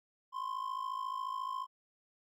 triangle ring-modulated tone, 1046.5 Hz, C6, in tune, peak -31 dBFS, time 0.32-1.67 s, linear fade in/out 50 ms, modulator 27.1 Hz, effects none

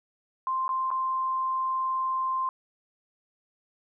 sine tone with dropouts, 1046.5 Hz, C6, in tune, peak -25 dBFS, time 0.47-2.49 s, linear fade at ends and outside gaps 1 ms, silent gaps 0.68-0.691 / 0.905-0.913 s, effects none

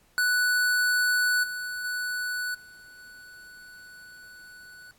square tone with level steps, 1483 Hz, F#6, 4 cents sharp, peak -22 / -32 / -29 / -48 / -46 dBFS, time 0.18-4.91 s, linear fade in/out 0 ms, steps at 1.43 / 1.84 / 2.54 / 2.98 s, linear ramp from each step 10 ms, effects pink hiss -63 dBFS RMS until 4.98 s + AAC 64 kbps

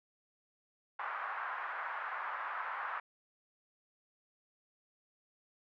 pink band-pass noise, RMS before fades -40 dBFS, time 0.99-3 s, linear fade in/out 5 ms, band 950 to 1600 Hz, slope 24 dB/octave, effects none

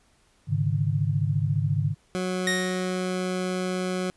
sine chord, Ab suspended fourth, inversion none, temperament equal with one note detuned, 103.83 / 138.59 / 152.98 Hz, Ab2 / Db3 / Eb3, 0 / 0 / -29 cents, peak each -26 dBFS, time 0.47-1.95 s, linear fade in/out 50 ms
20% pulse tone, 183.7 Hz, F#3, 12 cents flat, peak -21 dBFS, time 2.15-4.1 s, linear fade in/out 0 ms
sawtooth tone with exponential decay, 1864.7 Hz, A#6, in tune, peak -18 dBFS, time 2.47-3.16 s, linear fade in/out 2 ms, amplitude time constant 150 ms
effects pink hiss -63 dBFS RMS until 4.16 s + resampled to 24000 Hz

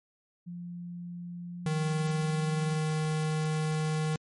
sine tone with pitch glide, 174.61 to 176.54 Hz, F3 to F3, 0 to +19 cents, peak -37 dBFS, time 0.46-2.78 s, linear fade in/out 20 ms, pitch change +19 cents, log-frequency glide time 1.5-1.66 s
square tone, 155.56 Hz, D#3, in tune, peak -28 dBFS, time 1.66-4.16 s, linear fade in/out 2 ms
effects MP3 48 kbps

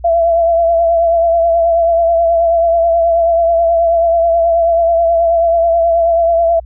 sine tone with vibrato, 672 Hz, E5, 33 cents sharp, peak -8 dBFS, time 0.04-6.6 s, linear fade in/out 10 ms, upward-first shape triangle, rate 9.3 Hz, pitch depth 39 cents each way, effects added 60 Hz sine -30 dBFS peak until 6.65 s

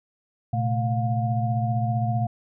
sine tone cluster, 116.2 / 131.5 / 219 / 710 Hz, A#2 / C3 / A3 / F5, -5 / +9 / -8 / +28 cents, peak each -23 / -31 / -31 / -28 dBFS, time 0.53-2.27 s, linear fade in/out 5 ms, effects none

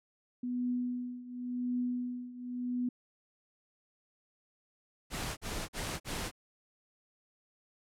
sine tone with tremolo, 246.9 Hz, B3, in tune, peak -29 dBFS, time 0.43-2.89 s, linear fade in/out 5 ms, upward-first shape triangle, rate 0.92 Hz, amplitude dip 85%
pink noise bursts, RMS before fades -37 dBFS, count 4, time 5.1-6.315 s, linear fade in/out 50 ms, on 270 ms, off 45 ms
effects low-pass 11000 Hz 12 dB/octave

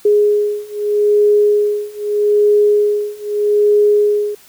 sine beating tone pair, 415.3 / 416.1 Hz, G#4 / G#4, 0 / +3 cents, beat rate 0.8 Hz, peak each -14 / -13 dBFS, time 0.05-4.35 s, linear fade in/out 5 ms, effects white hiss -45 dBFS RMS until 4.48 s

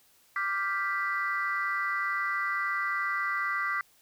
sine chord, G dominant seventh, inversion second, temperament equal, 1174.7 / 1396.9 / 1568 / 1975.5 Hz, D6 / F6 / G6 / B6, 0 / 0 / 0 / 0 cents, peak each -31 / -35 / -34 / -31 dBFS, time 0.36-3.81 s, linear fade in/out 2 ms, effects tanh soft clip ceiling -19 dBFS + white hiss -63 dBFS RMS until 4.01 s

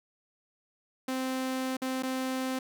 sawtooth tone with dropouts, 260.2 Hz, C4, 9 cents flat, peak -26 dBFS, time 1.08-2.59 s, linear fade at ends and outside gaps 5 ms, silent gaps 1.769-1.818 / 2.025-2.032 s, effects none

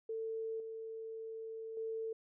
sine tone with level steps, 446.7 Hz, A4, 26 cents sharp, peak -37 / -42 / -37 dBFS, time 0.09-2.13 s, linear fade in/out 5 ms, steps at 0.6 / 1.77 s, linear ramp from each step 2 ms, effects none

